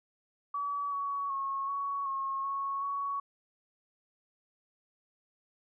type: tone with pitch steps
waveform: sine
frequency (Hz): 1142 / 1124 / 1093 / 1118 / 1085 / 1103 / 1119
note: D6 / C#6 / C#6 / C#6 / C#6 / C#6 / C#6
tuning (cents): -49 / +24 / -25 / +14 / -37 / -9 / +16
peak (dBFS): -31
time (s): 0.54-3.2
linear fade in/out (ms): 5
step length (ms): 380
effects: none